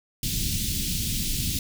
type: band-stop noise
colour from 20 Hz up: pink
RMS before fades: -27 dBFS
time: 0.23-1.59 s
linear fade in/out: 2 ms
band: 240 to 3100 Hz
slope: 24 dB/octave
effects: none